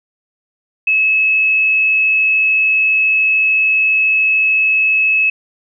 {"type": "tone", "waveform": "sine", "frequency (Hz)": 2587, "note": "E7", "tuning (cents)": -33, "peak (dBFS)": -10, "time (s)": [0.87, 5.3], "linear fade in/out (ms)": 5, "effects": []}